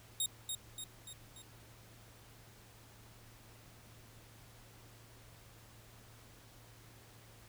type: tone with echo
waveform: 15% pulse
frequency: 3729 Hz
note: A#7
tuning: in tune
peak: -25 dBFS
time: 0.2-0.26 s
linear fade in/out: 2 ms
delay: 290 ms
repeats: 4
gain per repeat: -5 dB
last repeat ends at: 1.42 s
effects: added 113 Hz sine -60 dBFS peak until 7.48 s + pink hiss -60 dBFS RMS until 7.48 s